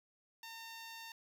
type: tone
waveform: 10% pulse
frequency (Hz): 910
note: A#5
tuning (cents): -42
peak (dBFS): -39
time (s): 0.43-1.12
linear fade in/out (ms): 2
effects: none